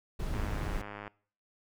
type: noise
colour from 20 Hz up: brown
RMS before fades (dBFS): -34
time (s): 0.19-0.82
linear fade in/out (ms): 10
type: click train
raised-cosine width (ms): 0.5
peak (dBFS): -27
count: 77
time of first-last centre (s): 0.34-1.078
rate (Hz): 103
effects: noise-tail reverb RT60 0.5 s tail -23 dB re dry